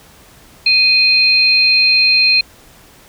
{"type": "tone pair together", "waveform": "sine", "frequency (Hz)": [2488, 4184], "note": ["D#7", "C8"], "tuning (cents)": [-1, -1], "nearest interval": "major sixth", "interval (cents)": 900, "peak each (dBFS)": -11, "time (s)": [0.66, 2.41], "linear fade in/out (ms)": 5, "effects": ["pink hiss -44 dBFS RMS until 3.08 s"]}